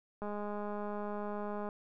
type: click train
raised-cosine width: 1 ms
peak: -27 dBFS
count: 305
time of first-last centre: 0.22-1.689 s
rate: 207 Hz
effects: none